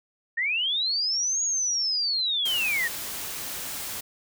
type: linear two-way sweep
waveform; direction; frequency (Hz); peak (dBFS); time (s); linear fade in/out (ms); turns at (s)
sine; up then down; 1800 to 6740 to 1800; -23; 0.37-2.88; 10; 1.43
type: noise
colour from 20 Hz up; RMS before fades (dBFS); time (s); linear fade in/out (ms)
white; -34; 2.45-4.01; 10
effects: none